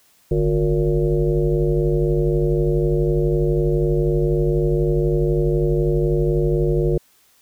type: tone with frequency modulation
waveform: sine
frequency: 253.9 Hz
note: B3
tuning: 48 cents sharp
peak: -15 dBFS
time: 0.31-6.98 s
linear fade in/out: 5 ms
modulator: 104 Hz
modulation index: 2.3
effects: white hiss -57 dBFS RMS until 7.41 s